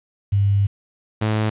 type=tone pair in turn; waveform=sine / sawtooth; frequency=100 / 108.26 Hz; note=G2 / A2; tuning=+35 / -28 cents; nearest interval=minor second; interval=137 cents; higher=second; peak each=-14 dBFS; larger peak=neither; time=0.32-0.67 / 1.21-1.5 s; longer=first; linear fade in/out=10 ms; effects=resampled to 8000 Hz + 8-bit